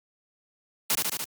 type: noise with echo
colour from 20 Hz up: white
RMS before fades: -24 dBFS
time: 0.9-0.95 s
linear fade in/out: 0 ms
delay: 73 ms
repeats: 4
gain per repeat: -2 dB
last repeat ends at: 1.242 s
effects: high-pass 100 Hz 12 dB/octave + Opus 48 kbps